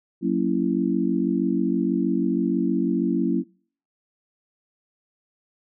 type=chord; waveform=sine; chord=F# dominant seventh; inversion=none; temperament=just; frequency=185 / 231.2 / 277.5 / 333 Hz; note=F#3 / A#3 / C#4 / E4; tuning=0 / -14 / +2 / +18 cents; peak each=-25 dBFS; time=0.21-3.44 s; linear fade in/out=50 ms; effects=noise-tail reverb RT60 0.5 s tail -26 dB re dry